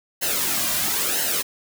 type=noise with flanger; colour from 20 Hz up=white; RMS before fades=-23 dBFS; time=0.21-1.43 s; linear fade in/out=20 ms; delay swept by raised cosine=0.84 to 2.34 ms; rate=1 Hz; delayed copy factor=-0.65; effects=none